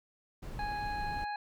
brown noise, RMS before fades -41 dBFS, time 0.42-1.25 s, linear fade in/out 10 ms
harmonic tone, 830 Hz, G#5, 1 cent flat, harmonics 1 / 2 / 3 / 5, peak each -35 / -42 / -50 / -50 dBFS, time 0.59-1.36 s, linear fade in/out 2 ms
effects none

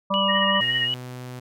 harmonic tone, 196 Hz, G3, in tune, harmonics 1 / 3 / 5 / 6, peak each -26 / -26 / -26 / -26 dBFS, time 0.1-0.61 s, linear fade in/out 10 ms
sine tone with vibrato, 2909 Hz, F#7, 30 cents flat, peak -22 dBFS, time 0.14-0.94 s, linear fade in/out 0 ms, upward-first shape triangle, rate 5.3 Hz, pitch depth 31 cents each way
sine tone with tremolo, 1864.7 Hz, A#6, in tune, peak -21 dBFS, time 0.28-0.88 s, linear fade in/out 20 ms, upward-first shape sine, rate 15 Hz, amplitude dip 70%
sawtooth tone with pitch glide, 124.4 to 125.48 Hz, B2 to B2, +13 to +28 cents, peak -30 dBFS, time 0.6-1.4 s, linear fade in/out 10 ms, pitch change +15 cents, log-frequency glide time 0.89-0.96 s
effects none

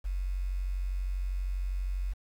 sine tone with quantisation, 46.25 Hz, F#1, in tune, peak -29 dBFS, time 0.04-2.14 s, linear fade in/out 20 ms, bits 9, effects none

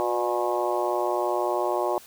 harmonic tone with a mistuned harmonic, 120.3 Hz, B2, 45 cents flat, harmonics 3 / 4 / 5 / 6 / 7 / 8 / 9, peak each -28 / -33 / -28 / -32 / -30 / -34 / -33 dBFS, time 0-1.98 s, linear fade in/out 0 ms, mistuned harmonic 4, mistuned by +60 cents, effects white hiss -49 dBFS RMS until 2.06 s

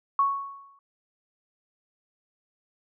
sine tone with exponential decay, 1108.7 Hz, C#6, in tune, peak -17 dBFS, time 0.19-0.79 s, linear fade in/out 2 ms, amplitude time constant 130 ms, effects none

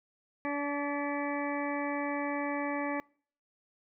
harmonic tone with a mistuned harmonic, 287.6 Hz, D4, 36 cents flat, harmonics 1 / 2 / 3 / 4 / 6 / 7 / 8, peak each -34 / -37 / -39 / -40 / -42 / -42 / -43 dBFS, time 0.45-3 s, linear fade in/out 0 ms, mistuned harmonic 7, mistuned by -26 cents, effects noise-tail reverb RT60 0.5 s tail -26 dB re dry

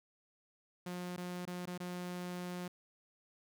sawtooth tone with dropouts, 178.6 Hz, F3, 39 cents sharp, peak -36 dBFS, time 0.86-2.68 s, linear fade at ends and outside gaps 5 ms, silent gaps 1.165-1.176 / 1.454-1.474 / 1.657-1.673 / 1.778-1.801 s, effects none

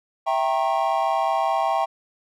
triangle chord, E diminished seventh, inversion none, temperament equal with one note detuned, 659.3 / 784 / 932.3 / 1086.5 Hz, E5 / G5 / Bb5 / Db6, 0 / 0 / 0 / -35 cents, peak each -23 / -21 / -25 / -25 dBFS, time 0.26-1.86 s, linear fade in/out 20 ms, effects none

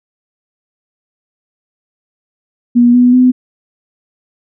sine tone with pitch steps, 240.8 / 246.6 / 252.5 Hz, B3 / B3 / B3, -44 / -2 / +39 cents, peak -4 dBFS, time 2.75-3.32 s, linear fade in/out 20 ms, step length 190 ms, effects none

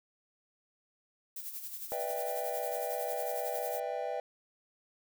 violet noise with tremolo, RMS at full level -40 dBFS, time 1.36-3.8 s, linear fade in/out 5 ms, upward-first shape sine, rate 11 Hz, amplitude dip 55%
triangle chord, E minor seventh, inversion second, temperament just, 494.4 / 593.3 / 659.3 / 791.1 Hz, B4 / D5 / E5 / G5, +2 / +18 / 0 / +16 cents, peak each -37 dBFS, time 1.92-4.2 s, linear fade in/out 0 ms
effects none

